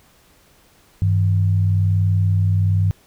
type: tone pair together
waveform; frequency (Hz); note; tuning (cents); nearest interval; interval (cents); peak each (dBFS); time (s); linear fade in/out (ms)
sine; 98.2 / 159.3; G2 / D#3; +4 / +41; minor sixth; 837; -14 / -24; 1.02-2.91; 0
effects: pink hiss -54 dBFS RMS until 3.06 s